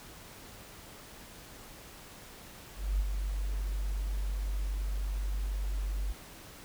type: tone with ADSR envelope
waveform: sine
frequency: 48.64 Hz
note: G1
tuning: 13 cents flat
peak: -24 dBFS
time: 2.75-6.13 s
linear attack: 250 ms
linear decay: 27 ms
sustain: -6 dB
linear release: 17 ms
effects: pink hiss -50 dBFS RMS until 6.64 s